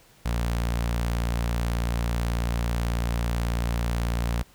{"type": "tone with notch filter", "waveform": "sawtooth", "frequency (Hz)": 58.27, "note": "A#1", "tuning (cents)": 0, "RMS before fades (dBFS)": -26, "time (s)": [0.25, 4.43], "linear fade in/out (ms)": 10, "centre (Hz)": 350, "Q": 1.7, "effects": ["pink hiss -56 dBFS RMS until 4.54 s"]}